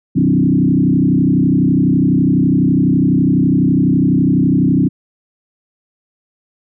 sine tone with frequency modulation, 220 Hz, A3, in tune, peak -9 dBFS, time 0.15-4.89 s, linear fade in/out 20 ms, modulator 32 Hz, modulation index 2.6, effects none

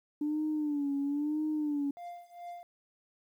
sine tone with vibrato, 293.7 Hz, D4, in tune, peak -28 dBFS, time 0.21-1.91 s, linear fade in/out 5 ms, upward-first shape sine, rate 1 Hz, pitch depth 84 cents each way
triangle tone with tremolo, 698.5 Hz, F5, in tune, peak -37 dBFS, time 1.97-2.63 s, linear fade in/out 0 ms, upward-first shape triangle, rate 2.4 Hz, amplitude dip 95%
effects tanh soft clip ceiling -25 dBFS + 11-bit

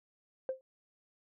sine tone with exponential decay, 523.3 Hz, C5, in tune, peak -27 dBFS, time 0.49-0.61 s, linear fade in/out 1 ms, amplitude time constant 26 ms, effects tanh soft clip ceiling -26 dBFS

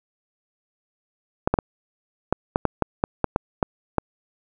clicks, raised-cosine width 1 ms, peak -4 dBFS, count 12, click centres 1.475 / 1.54 / 1.588 / 2.326 / 2.559 / 2.653 / 2.823 / 3.039 / 3.243 / 3.361 / 3.628 / 3.983 s, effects none

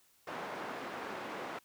white band-pass noise, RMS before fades -42 dBFS, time 0.27-1.59 s, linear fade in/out 5 ms, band 230 to 1200 Hz, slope 12 dB/octave, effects white hiss -68 dBFS RMS until 1.64 s

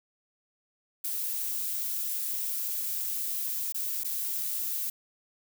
violet noise with dropouts, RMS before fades -32 dBFS, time 1.04-4.9 s, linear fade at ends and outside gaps 5 ms, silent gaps 3.724-3.744 / 4.036-4.045 s, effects none

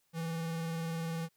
square tone with vibrato, 164.81 Hz, E3, in tune, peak -35 dBFS, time 0.13-1.29 s, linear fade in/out 50 ms, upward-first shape square, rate 20 Hz, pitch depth 25 cents each way, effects white hiss -75 dBFS RMS until 1.36 s

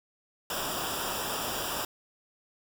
pink noise with comb filter, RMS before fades -33 dBFS, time 0.5-1.85 s, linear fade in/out 2 ms, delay 0.47 ms, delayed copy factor -0.8, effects none

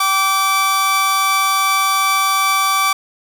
sawtooth tone pair together, 774.2 / 1160 Hz, G5 / D6, -22 / -22 cents, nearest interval perfect fifth, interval 700 cents, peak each -19 / -10 dBFS, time 0-2.93 s, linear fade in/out 5 ms, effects none

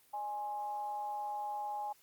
sine tone with frequency modulation, 830.6 Hz, G#5, in tune, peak -36 dBFS, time 0.13-1.93 s, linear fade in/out 10 ms, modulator 231 Hz, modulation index 0.35, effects white hiss -66 dBFS RMS until 2.02 s + Opus 32 kbps

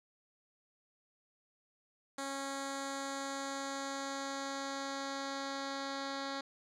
10% pulse tone with low-pass filter sweep, 274.4 Hz, C#4, 17 cents flat, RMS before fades -40 dBFS, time 2.18-6.41 s, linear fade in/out 5 ms, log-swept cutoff 8500 to 4800 Hz, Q 1.8, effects none

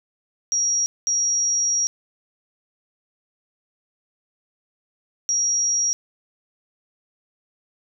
sine tone bursts at uneven times, 5680 Hz, F8, 28 cents sharp, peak -18 dBFS, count 3, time 0.52-0.86 / 1.07-1.87 / 5.29-5.93 s, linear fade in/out 0 ms, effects 10-bit

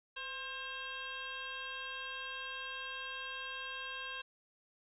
sine tone with frequency modulation, 2145 Hz, C7, 42 cents sharp, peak -40 dBFS, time 0.16-4.22 s, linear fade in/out 10 ms, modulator 545 Hz, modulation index 2.3, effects none

